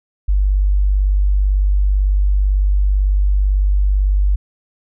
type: tone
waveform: sine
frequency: 49 Hz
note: G1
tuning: in tune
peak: -11 dBFS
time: 0.28-4.36 s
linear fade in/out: 10 ms
effects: none